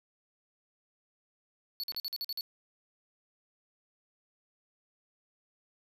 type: tone bursts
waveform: square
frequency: 4435 Hz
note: C#8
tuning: in tune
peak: -34 dBFS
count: 8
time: 1.8-2.409 s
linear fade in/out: 0 ms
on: 35 ms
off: 47 ms
type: clicks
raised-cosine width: 0.3 ms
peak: -33 dBFS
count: 2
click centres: 1.922 / 1.947 s
effects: none